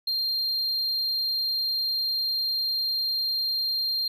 triangle tone, 4190 Hz, C8, 2 cents sharp, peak -23 dBFS, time 0.07-4.08 s, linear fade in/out 5 ms, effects none

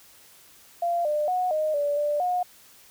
sine tone with pitch steps, 690 / 599 / 731 / 618 / 579 / 589 / 721 Hz, F5 / D5 / F#5 / D#5 / D5 / D5 / F#5, -21 / +34 / -21 / -12 / -25 / +5 / -45 cents, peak -22 dBFS, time 0.82-2.43 s, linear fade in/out 5 ms, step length 230 ms, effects white hiss -53 dBFS RMS until 2.9 s

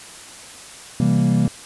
triangle chord, C dominant seventh, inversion none, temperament equal with one note detuned, 129.68 / 164.81 / 196 / 233.1 Hz, C3 / E3 / G3 / Bb3, -15 / 0 / 0 / 0 cents, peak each -18 dBFS, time 1-1.48 s, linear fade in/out 2 ms, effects white hiss -39 dBFS RMS until 1.65 s + resampled to 24000 Hz

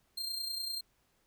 40% pulse tone with amplitude modulation, 4186 Hz, C8, in tune, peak -32 dBFS, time 0.17-0.81 s, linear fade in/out 10 ms, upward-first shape sine, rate 30.2 Hz, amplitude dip 50%, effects pink hiss -73 dBFS RMS until 1.26 s

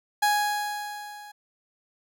30% pulse tone with level ramp, 830.6 Hz, G#5, in tune, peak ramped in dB -16 to -40 dBFS, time 0.22-1.32 s, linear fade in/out 10 ms, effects none

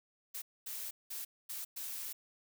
blue noise bursts at uneven times, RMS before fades -42 dBFS, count 5, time 0.34-0.42 / 0.66-0.91 / 1.1-1.25 / 1.49-1.65 / 1.76-2.13 s, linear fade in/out 10 ms, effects none

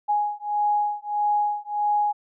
sine beating tone pair, 830.6 / 832.2 Hz, G#5 / G#5, 0 / +3 cents, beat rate 1.6 Hz, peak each -24 dBFS, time 0.08-2.13 s, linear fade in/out 20 ms, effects none

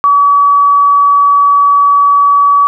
sine tone, 1140 Hz, C#6, 48 cents sharp, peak -4 dBFS, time 0.04-2.67 s, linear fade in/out 0 ms, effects none

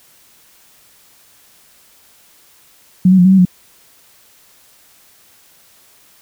sine tone with pitch steps, 183.5 / 188.6 / 177.9 / 188.9 / 191.5 / 180.9 Hz, F#3 / F#3 / F3 / F#3 / G3 / F#3, -14 / +33 / +32 / +36 / -40 / -39 cents, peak -5 dBFS, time 3.05-3.452 s, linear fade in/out 5 ms, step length 67 ms, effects white hiss -49 dBFS RMS until 6.21 s

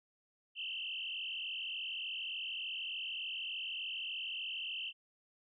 sine tone with frequency modulation, 2897 Hz, F#7, 37 cents flat, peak -38 dBFS, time 0.55-4.93 s, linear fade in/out 50 ms, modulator 43.4 Hz, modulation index 5.4, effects none

